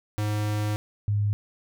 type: tone pair in turn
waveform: square / sine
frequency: 105.3 / 103.25 Hz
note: G#2 / G#2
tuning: +24 / -10 cents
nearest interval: unison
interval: 34 cents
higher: first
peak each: -25 / -21 dBFS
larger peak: second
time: 0.18-0.76 / 1.08-1.33 s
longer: first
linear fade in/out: 0 ms
effects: none